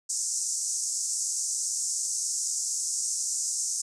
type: band-pass noise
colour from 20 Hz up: white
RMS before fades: -30 dBFS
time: 0.09-3.82 s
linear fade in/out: 10 ms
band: 5700 to 8500 Hz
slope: 48 dB/octave
effects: none